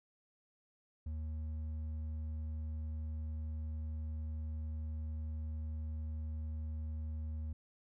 sine tone with hard clipping, 77.78 Hz, D#2, in tune, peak -39 dBFS, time 1.06-7.53 s, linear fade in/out 5 ms, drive 4 dB, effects none

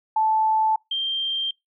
sine tone pair in turn, 875 / 3169 Hz, A5 / G7, -10 / +18 cents, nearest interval octave + minor seventh, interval 2228 cents, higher second, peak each -17 / -22 dBFS, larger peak first, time 0.16-0.76 / 0.91-1.51 s, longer neither, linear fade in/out 5 ms, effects noise-tail reverb RT60 0.2 s tail -26 dB re dry

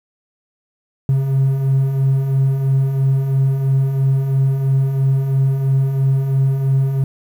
triangle beating tone pair, 132.5 / 135.5 Hz, C3 / C#3, +22 / -39 cents, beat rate 3 Hz, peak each -20 / -11 dBFS, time 1.09-7.04 s, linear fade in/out 2 ms, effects tanh soft clip ceiling -5 dBFS + 8-bit

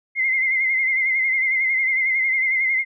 sine tone with vibrato, 2093 Hz, C7, in tune, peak -17 dBFS, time 0.15-2.85 s, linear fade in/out 50 ms, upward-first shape sine, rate 11 Hz, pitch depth 50 cents each way, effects none

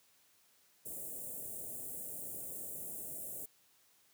white band-stop noise, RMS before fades -44 dBFS, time 0.85-3.46 s, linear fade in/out 10 ms, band 680 to 7700 Hz, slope 48 dB/octave, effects white hiss -69 dBFS RMS until 4.13 s + high-pass 80 Hz 12 dB/octave

